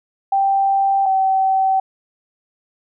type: tone pair in turn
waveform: sine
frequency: 784 / 767 Hz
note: G5 / G5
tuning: 0 / -38 cents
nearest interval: unison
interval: 38 cents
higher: first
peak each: -13 dBFS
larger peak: neither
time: 0.32-1.06 / 1.06-1.8 s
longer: neither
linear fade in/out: 5 ms
effects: none